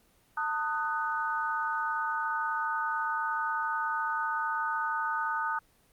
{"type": "chord", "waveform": "sine", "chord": "D# diminished", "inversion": "second", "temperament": "just", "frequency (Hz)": [896, 1244.5, 1493.4], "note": ["A5", "D#6", "F#6"], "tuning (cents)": [31, 0, 16], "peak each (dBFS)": [-33, -32, -33], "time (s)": [0.37, 5.59], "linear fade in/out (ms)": 5, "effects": ["pink hiss -65 dBFS RMS until 5.92 s", "Opus 24 kbps"]}